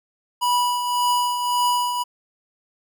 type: tone with tremolo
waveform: square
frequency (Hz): 979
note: B5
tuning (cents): -15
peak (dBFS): -17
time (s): 0.41-2.04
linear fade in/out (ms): 20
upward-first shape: triangle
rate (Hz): 1.8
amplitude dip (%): 55
effects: none